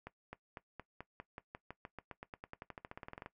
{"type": "accelerating click train", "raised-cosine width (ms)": 0.5, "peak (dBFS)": -30, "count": 28, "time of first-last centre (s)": [0.07, 3.261], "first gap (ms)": 260, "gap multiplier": 0.93, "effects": ["noise-tail reverb RT60 0.1 s tail -17 dB re dry"]}